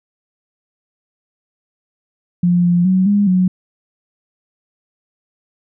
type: tone with pitch steps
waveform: sine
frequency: 175.9 / 174.8 / 186.7 / 203.7 / 183.8 Hz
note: F3 / F3 / F#3 / G#3 / F#3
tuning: +13 / +2 / +16 / -33 / -11 cents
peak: -10 dBFS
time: 2.43-3.48 s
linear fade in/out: 5 ms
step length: 210 ms
effects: none